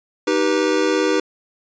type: chord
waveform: square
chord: Eb augmented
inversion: none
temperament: just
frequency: 311.1 / 388.9 / 486.1 Hz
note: Eb4 / G4 / B4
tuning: 0 / -14 / -28 cents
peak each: -21 dBFS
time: 0.27-1.2 s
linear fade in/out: 5 ms
effects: resampled to 16000 Hz